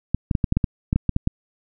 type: clicks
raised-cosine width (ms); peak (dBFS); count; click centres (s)
5; -6; 12; 0.146 / 0.312 / 0.352 / 0.442 / 0.524 / 0.57 / 0.642 / 0.929 / 0.96 / 1.093 / 1.164 / 1.274
effects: none